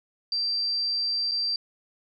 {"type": "tone with dropouts", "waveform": "sine", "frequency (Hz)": 4699, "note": "D8", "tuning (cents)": 0, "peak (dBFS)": -24, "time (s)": [0.32, 1.56], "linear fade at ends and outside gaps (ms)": 2, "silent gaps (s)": [1.313, 1.317], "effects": []}